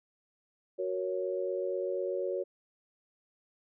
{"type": "chord", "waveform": "sine", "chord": "F# major", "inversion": "none", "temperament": "equal", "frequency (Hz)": [370, 466.2, 554.4], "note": ["F#4", "A#4", "C#5"], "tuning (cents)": [0, 0, 0], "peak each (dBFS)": [-34, -37, -34], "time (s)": [0.78, 2.44], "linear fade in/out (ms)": 20, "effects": []}